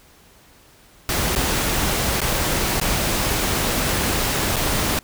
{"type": "noise with dropouts", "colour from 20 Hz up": "pink", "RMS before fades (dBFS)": -21, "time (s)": [1.09, 4.99], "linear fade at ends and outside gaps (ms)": 1, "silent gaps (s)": [[1.352, 1.36], [2.205, 2.216], [2.8, 2.813], [4.56, 4.565]], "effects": ["pink hiss -51 dBFS RMS until 5.03 s"]}